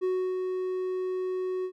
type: tone with ADSR envelope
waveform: triangle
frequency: 370 Hz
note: F#4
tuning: in tune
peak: -22 dBFS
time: 0.01-1.72 s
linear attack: 29 ms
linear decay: 310 ms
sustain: -4 dB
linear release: 75 ms
effects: none